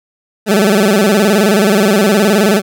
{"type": "tone with vibrato", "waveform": "20% pulse", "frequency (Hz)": 203.7, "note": "G#3", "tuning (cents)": -33, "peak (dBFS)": -3, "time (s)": [0.46, 2.62], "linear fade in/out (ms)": 50, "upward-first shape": "square", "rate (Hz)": 19, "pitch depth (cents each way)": 110, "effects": []}